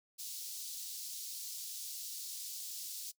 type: high-pass noise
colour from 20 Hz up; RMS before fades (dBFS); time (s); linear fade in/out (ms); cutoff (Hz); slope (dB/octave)
pink; -44; 0.18-3.12; 20; 4300; 24
effects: noise-tail reverb RT60 0.1 s tail -21 dB re dry

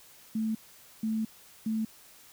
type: tone bursts at uneven times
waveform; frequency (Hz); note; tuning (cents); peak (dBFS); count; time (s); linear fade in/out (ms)
sine; 220.1; A3; +1; -27; 3; 0.35-0.55 / 1.03-1.25 / 1.66-1.85; 5
effects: white hiss -55 dBFS RMS until 2.32 s

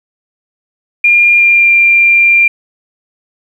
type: tone with pitch glide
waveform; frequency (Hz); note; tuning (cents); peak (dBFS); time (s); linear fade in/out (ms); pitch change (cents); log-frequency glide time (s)
sine; 2407 to 2382; D7 to D7; +42 to +24; -4; 1.04-2.48; 5; -18; 1.35-1.71
effects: 7-bit

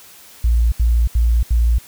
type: tone bursts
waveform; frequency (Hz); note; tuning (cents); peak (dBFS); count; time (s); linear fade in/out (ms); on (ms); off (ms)
sine; 58; A#1; -8; -11; 4; 0.44-1.785; 5; 280; 75
effects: white hiss -43 dBFS RMS until 1.87 s

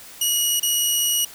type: tone with dropouts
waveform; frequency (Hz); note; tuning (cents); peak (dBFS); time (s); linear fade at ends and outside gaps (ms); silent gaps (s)
15% pulse; 2906; F#7; -32; -11; 0.21-1.25; 5; 0.598-0.628
effects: white hiss -42 dBFS RMS until 1.34 s

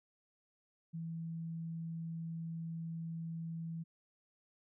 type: tone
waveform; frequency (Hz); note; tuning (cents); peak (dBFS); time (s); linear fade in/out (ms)
sine; 164.6; E3; -2; -39; 0.93-3.84; 20
effects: none

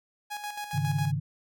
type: tone with tremolo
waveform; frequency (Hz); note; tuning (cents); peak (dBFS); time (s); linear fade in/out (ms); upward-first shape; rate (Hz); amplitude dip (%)
sawtooth; 830.6; G#5; 0; -29; 0.3-1.12; 20; square; 7.3; 55
type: chord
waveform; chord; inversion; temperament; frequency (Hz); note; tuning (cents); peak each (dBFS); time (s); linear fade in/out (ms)
sine; Ab suspended fourth; none; just; 103.83 / 138.43 / 155.74; Ab2 / Db3 / Eb3; 0 / -2 / +2; -32 / -28 / -29; 0.73-1.2; 20
effects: none

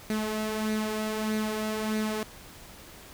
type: tone with flanger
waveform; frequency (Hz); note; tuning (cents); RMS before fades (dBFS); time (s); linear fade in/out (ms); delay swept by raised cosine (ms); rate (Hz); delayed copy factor
sawtooth; 216; A3; -32; -30; 0.1-2.23; 0; 0.47 to 3.17; 1.6; +0.5
effects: pink hiss -48 dBFS RMS until 3.13 s

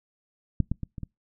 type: clicks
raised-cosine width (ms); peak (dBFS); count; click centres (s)
5; -10 / -14 / -20 / -25 / -22; 5; 0.603 / 0.716 / 0.833 / 0.982 / 1.033
effects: noise-tail reverb RT60 0.2 s tail -26 dB re dry

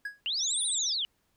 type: tone with exponential decay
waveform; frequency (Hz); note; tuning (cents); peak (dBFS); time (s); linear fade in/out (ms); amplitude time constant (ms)
triangle; 1661.2; G#6; 0; -28; 0.05-0.21; 5; 33
type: linear two-way sweep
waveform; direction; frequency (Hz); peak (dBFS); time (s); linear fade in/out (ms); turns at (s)
sine; up then down; 2703 to 9660 to 2844; -28; 0.26-1.05; 0; 0.63
type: tone with vibrato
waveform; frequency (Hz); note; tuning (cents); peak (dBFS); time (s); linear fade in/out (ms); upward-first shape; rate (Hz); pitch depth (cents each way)
sine; 3700; A#7; -14; -32; 0.36-0.97; 50; triangle; 14; 160
effects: pink hiss -73 dBFS RMS until 1.36 s

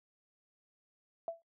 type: tone with exponential decay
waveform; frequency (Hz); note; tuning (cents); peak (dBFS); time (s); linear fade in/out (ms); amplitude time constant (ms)
sine; 667; E5; +20; -31; 1.28-1.42; 1; 29
effects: noise-tail reverb RT60 0.1 s tail -24 dB re dry

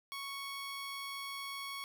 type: tone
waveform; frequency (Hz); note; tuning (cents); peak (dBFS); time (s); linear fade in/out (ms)
15% pulse; 1108.7; C#6; 0; -34; 0.12-1.84; 0
effects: none

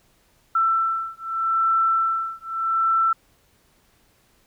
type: beating tone pair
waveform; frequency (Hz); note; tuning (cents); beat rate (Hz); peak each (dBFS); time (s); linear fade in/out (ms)
sine; 1335 / 1335.81; E6 / E6; +22 / +23; 0.81; -22 / -22; 0.55-3.13; 5
effects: pink hiss -61 dBFS RMS until 4.46 s

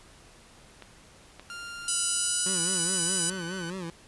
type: clicks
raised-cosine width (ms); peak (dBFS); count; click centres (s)
0.3; -27; 2; 0.823 / 1.396
type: tone with pitch glide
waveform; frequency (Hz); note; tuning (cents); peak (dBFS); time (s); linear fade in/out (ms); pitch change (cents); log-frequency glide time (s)
sawtooth; 1396.9 to 1505.8; F6 to F#6; 0 to +30; -34; 1.5-3.7; 0; +130; 2.09-3.08
type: harmonic tone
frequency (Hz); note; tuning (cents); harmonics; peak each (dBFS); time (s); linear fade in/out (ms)
989; B5; +2; 3 / 4 / 5 / 6 / 7 / 8 / 9 / 10; -37 / -39 / -37 / -36 / -35 / -34 / -31 / -31; 1.88-3.3; 2
type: tone with vibrato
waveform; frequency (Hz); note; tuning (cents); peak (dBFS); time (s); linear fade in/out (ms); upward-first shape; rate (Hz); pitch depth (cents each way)
25% pulse; 178.4; F3; +37; -30; 2.46-3.9; 2; sine; 4.8; 130
effects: pink hiss -54 dBFS RMS until 4.07 s + resampled to 24000 Hz

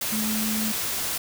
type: tone in noise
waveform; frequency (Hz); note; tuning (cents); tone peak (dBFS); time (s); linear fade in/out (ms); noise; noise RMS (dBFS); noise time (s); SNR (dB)
sine; 216.9; A3; -25; -26; 0.12-0.72; 5; white; -28; 0.01-1.18; -1
effects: none

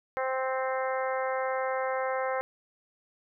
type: harmonic tone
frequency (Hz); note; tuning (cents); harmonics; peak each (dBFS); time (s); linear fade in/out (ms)
261.6; C4; 0; 2 / 3 / 4 / 5 / 6 / 7 / 8; -30 / -34 / -36 / -38 / -40 / -41 / -42; 0.17-2.41; 0
effects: none

